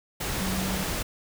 sine tone in noise, 188.9 Hz, F#3, 36 cents sharp, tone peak -29 dBFS, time 0.39-0.84 s, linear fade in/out 10 ms, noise pink, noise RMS -30 dBFS, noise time 0.2-1.03 s, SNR -2 dB, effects none

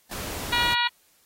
pink noise, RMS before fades -34 dBFS, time 0.11-0.74 s, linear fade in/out 5 ms
harmonic tone, 480 Hz, B4, 49 cents flat, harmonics 2 / 3 / 4 / 5 / 6 / 7 / 8 / 9, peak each -26 / -29 / -28 / -30 / -30 / -32 / -30 / -33 dBFS, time 0.52-0.88 s, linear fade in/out 10 ms
effects white hiss -62 dBFS RMS until 1.25 s + AAC 48 kbps

